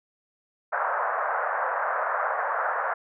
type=band-pass noise; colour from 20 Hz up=white; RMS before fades=-27 dBFS; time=0.72-2.94 s; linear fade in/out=10 ms; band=530 to 1600 Hz; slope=48 dB/octave; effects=none